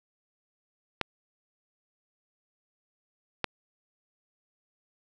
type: clicks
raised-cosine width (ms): 0.3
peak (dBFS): -10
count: 2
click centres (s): 1.013 / 3.443
effects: none